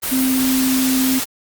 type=tone in noise; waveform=sine; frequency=260.8 Hz; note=C4; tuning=5 cents flat; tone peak=-15 dBFS; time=0.11-1.2 s; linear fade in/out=20 ms; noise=white; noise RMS=-22 dBFS; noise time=0.02-1.25 s; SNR=+4 dB; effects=Opus 32 kbps